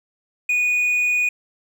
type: tone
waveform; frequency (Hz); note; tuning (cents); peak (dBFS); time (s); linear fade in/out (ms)
triangle; 2466; D#7; -16; -15; 0.49-1.29; 5
effects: none